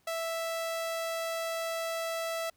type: tone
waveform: sawtooth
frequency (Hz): 659.3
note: E5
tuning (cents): 0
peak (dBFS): -28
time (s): 0.07-2.5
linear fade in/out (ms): 5
effects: pink hiss -70 dBFS RMS until 2.56 s